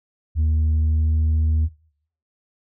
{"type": "tone with pitch glide", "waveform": "sine", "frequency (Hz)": [78, 78.54], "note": ["D#2", "D#2"], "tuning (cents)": [5, 17], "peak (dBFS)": -13, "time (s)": [0.35, 1.69], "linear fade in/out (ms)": 50, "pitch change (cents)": 12, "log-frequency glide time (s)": [0.84, 1.11], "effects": ["noise-tail reverb RT60 0.6 s tail -23 dB re dry", "tanh soft clip ceiling -15 dBFS"]}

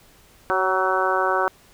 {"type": "harmonic tone with a mistuned harmonic", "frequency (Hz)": 188.1, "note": "F#3", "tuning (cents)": 29, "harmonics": [2, 3, 4, 5, 6, 7, 8], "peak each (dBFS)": [-26, -26, -26, -26, -26, -26, -26], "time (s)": [0.5, 1.48], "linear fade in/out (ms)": 0, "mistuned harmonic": 3, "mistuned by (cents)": -23, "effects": ["pink hiss -53 dBFS RMS until 1.73 s"]}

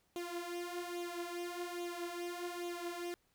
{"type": "tone with flanger", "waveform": "sawtooth", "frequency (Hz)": 349.2, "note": "F4", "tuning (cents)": 0, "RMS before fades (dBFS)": -42, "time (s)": [0.16, 3.14], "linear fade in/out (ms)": 0, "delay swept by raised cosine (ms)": [0.29, 5.39], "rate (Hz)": 1.2, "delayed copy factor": 0.7, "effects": ["pink hiss -75 dBFS RMS until 3.34 s"]}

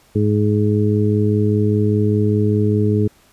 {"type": "harmonic tone", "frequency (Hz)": 105, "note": "G#2", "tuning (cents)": 19, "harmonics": [1, 2, 3, 4], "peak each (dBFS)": [-16, -19, -22, -20], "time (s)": [0.15, 3.08], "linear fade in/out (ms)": 10, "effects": ["pink hiss -53 dBFS RMS until 3.32 s", "resampled to 32000 Hz"]}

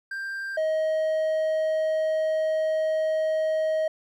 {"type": "tone pair in turn", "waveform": "triangle", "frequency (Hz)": [1583, 630], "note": ["G6", "D#5"], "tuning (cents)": [17, 21], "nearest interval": "octave + major third", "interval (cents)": 1596, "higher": "first", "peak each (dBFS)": [-28, -20], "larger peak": "second", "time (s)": [[0.11, 0.57], [0.57, 3.88]], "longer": "second", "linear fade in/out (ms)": 5, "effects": []}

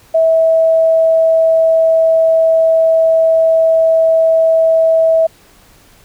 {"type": "tone", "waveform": "sine", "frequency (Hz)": 650, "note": "E5", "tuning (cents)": -24, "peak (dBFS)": -7, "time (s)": [0.14, 5.27], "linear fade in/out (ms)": 10, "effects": ["pink hiss -46 dBFS RMS until 6.04 s"]}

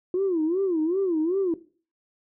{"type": "tone with vibrato", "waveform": "sine", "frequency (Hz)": 349.2, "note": "F4", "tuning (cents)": 0, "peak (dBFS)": -20, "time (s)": [0.14, 1.54], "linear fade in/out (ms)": 2, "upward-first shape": "sine", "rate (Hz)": 2.6, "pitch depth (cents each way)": 210, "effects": ["noise-tail reverb RT60 0.4 s tail -17 dB re dry", "tanh soft clip ceiling -17 dBFS"]}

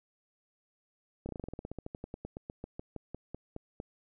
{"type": "slowing click train", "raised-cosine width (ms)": 2, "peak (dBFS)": -26, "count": 26, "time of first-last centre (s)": [1.26, 3.801], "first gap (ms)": 30, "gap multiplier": 1.09, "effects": []}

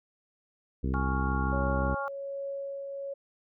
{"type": "harmonic tone", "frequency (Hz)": 65.6, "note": "C2", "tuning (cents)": 5, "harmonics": [1, 2, 3, 4, 5, 6, 7], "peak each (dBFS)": [-29, -34, -35, -36, -41, -42, -45], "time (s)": [0.83, 1.95], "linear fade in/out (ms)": 10}
{"type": "chord", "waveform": "sine", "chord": "Db major", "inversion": "second", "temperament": "equal", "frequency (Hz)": [830.6, 1108.7, 1396.9], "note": ["Ab5", "Db6", "F6"], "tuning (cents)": [0, 0, 0], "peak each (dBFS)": -36, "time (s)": [0.94, 2.08], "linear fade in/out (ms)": 0}
{"type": "tone with tremolo", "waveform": "sine", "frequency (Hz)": 554.4, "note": "C#5", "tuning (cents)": 0, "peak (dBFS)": -32, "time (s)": [1.52, 3.14], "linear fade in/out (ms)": 10, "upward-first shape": "triangle", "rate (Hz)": 1.3, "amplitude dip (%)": 35}
{"effects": []}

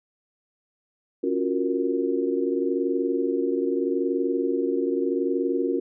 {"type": "chord", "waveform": "sine", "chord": "Gb major seventh", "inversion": "second", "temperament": "equal", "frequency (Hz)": [277.2, 349.2, 370, 466.2], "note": ["Db4", "F4", "Gb4", "Bb4"], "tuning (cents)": [0, 0, 0, 0], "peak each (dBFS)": [-27, -27, -27, -28], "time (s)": [1.23, 5.8], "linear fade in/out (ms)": 10, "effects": []}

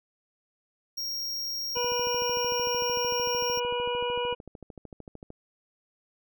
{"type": "tone", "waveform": "square", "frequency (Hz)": 5588, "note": "F8", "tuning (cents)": 0, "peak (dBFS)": -31, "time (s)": [0.97, 3.6], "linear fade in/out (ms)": 10}
{"type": "harmonic tone", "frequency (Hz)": 486.1, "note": "B4", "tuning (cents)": -28, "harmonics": [1, 2, 3, 5, 6], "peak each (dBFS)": [-29, -32, -43, -39, -35], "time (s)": [1.75, 4.35], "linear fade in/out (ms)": 20}
{"type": "click train", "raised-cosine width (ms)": 2, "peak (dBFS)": -29, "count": 48, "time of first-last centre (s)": [1.77, 5.304], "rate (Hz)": 13.3}
{"effects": []}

